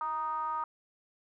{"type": "ring-modulated tone", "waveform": "triangle", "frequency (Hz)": 151.2, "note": "D#3", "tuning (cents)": -49, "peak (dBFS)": -26, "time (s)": [0.01, 0.64], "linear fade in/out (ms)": 2, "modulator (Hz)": 1090, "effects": []}